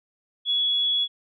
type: tone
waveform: sine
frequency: 3374 Hz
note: G#7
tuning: 27 cents sharp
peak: -20 dBFS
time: 0.45-1.08 s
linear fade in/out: 50 ms
effects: none